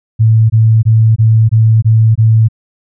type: tone bursts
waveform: sine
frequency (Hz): 111.3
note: A2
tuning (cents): +20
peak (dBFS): -4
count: 7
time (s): 0.19-2.486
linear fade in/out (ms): 20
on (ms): 310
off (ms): 21
effects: none